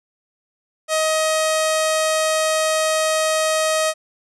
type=tone with low-pass filter; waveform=sawtooth; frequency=630 Hz; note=D#5; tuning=21 cents sharp; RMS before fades=-19 dBFS; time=0.88-3.94 s; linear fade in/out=50 ms; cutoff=8800 Hz; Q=2.1; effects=none